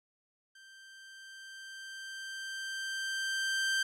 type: tone with level ramp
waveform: sawtooth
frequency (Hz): 1568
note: G6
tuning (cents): 0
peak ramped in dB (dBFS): -50 to -24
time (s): 0.55-3.83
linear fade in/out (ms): 5
effects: low-pass 9000 Hz 12 dB/octave